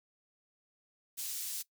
pink high-pass noise, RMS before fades -39 dBFS, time 1.17-1.63 s, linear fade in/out 20 ms, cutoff 6100 Hz, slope 12 dB/octave, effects noise-tail reverb RT60 0.1 s tail -19 dB re dry

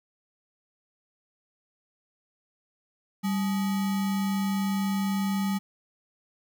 sine tone with sample-and-hold, 196 Hz, G3, in tune, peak -24 dBFS, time 3.23-5.59 s, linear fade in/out 20 ms, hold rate 1050 Hz, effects none

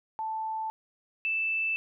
sine tone pair in turn, 880 / 2642 Hz, A5 / E7, 0 / +3 cents, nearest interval octave + perfect fifth, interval 1903 cents, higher second, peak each -30 / -26 dBFS, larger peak second, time 0.19-0.7 / 1.25-1.76 s, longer neither, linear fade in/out 0 ms, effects none

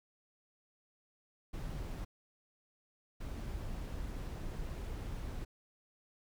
brown noise bursts at uneven times, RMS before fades -41 dBFS, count 2, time 1.53-2.05 / 3.2-5.45 s, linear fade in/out 10 ms, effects none

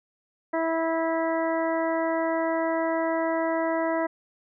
harmonic tone, 326.7 Hz, E4, 15 cents flat, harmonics 1 / 2 / 3 / 4 / 5 / 6, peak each -28 / -26 / -31 / -37 / -38 / -36 dBFS, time 0.53-4.07 s, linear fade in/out 10 ms, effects none

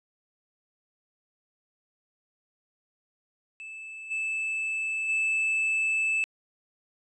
triangle tone with level steps, 2626 Hz, E7, 7 cents flat, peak -37 / -26 / -22 dBFS, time 3.6-6.24 s, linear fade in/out 0 ms, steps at 4.1 / 5.08 s, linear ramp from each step 20 ms, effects resampled to 24000 Hz

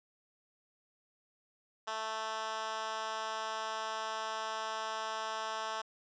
10% pulse tone with high-pass filter, 220 Hz, A3, in tune, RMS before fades -38 dBFS, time 1.87-5.82 s, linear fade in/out 10 ms, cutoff 850 Hz, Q 1.1, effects resampled to 16000 Hz

